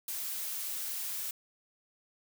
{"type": "noise", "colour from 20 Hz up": "blue", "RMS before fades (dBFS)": -37, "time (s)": [0.08, 1.31], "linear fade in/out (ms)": 2, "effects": []}